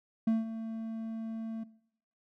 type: tone with ADSR envelope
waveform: triangle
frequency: 224.1 Hz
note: A3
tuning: 32 cents sharp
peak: -21 dBFS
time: 0.27-1.64 s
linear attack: 6 ms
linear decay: 170 ms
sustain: -12 dB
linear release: 10 ms
effects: noise-tail reverb RT60 0.7 s tail -20 dB re dry